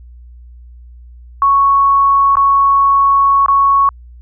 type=tone with dropouts; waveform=sine; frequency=1108.7 Hz; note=C#6; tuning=in tune; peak=-7 dBFS; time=1.42-3.89 s; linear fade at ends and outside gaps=1 ms; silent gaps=2.355-2.369 / 3.461-3.483 s; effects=added 60 Hz sine -34 dBFS peak until 4.21 s